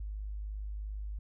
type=tone; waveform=sine; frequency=51.4 Hz; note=G#1; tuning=17 cents flat; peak=-36 dBFS; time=0-1.19 s; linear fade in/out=5 ms; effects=none